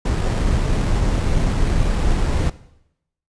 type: noise with sample-and-hold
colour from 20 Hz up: brown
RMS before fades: -18 dBFS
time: 0.05-2.5 s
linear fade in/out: 5 ms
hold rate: 6300 Hz
effects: noise-tail reverb RT60 0.8 s tail -17 dB re dry + resampled to 22050 Hz